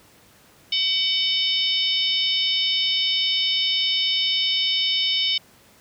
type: harmonic tone with a mistuned harmonic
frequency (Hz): 755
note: F#5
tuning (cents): +35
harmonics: 3 / 4 / 5 / 6 / 7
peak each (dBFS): -30 / -22 / -24 / -33 / -28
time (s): 0.72-5.38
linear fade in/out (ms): 5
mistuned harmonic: 5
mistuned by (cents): -45
effects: pink hiss -53 dBFS RMS until 5.8 s + high-pass 80 Hz 12 dB/octave